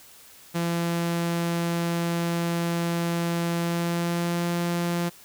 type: tone with pitch glide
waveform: sawtooth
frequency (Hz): 170 to 172.47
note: F3 to F3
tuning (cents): -46 to -21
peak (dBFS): -20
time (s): 0.54-5.1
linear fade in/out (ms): 20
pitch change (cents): +25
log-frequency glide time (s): 3.58-4.5
effects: white hiss -50 dBFS RMS until 5.24 s